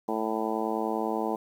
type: harmonic tone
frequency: 110.3 Hz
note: A2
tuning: 5 cents sharp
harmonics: 2 / 3 / 4 / 5 / 6 / 7 / 8 / 9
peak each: -34 / -33 / -33 / -37 / -37 / -34 / -36 / -38 dBFS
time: 0.08-1.36 s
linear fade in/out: 5 ms
effects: 9-bit